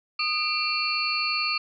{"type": "tone cluster", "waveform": "sine", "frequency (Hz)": [1234, 2370, 2719, 4305, 4567], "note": ["D#6", "D7", "F7", "C8", "D8"], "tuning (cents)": [-15, 15, -47, 49, -49], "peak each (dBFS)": -30, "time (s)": [0.19, 1.58], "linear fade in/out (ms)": 5, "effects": []}